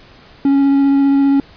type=tone with vibrato; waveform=triangle; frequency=277.2 Hz; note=C#4; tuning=in tune; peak=-7 dBFS; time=0.45-1.4 s; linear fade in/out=2 ms; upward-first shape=sine; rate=15 Hz; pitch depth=10 cents each way; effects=pink hiss -43 dBFS RMS until 1.56 s + resampled to 11025 Hz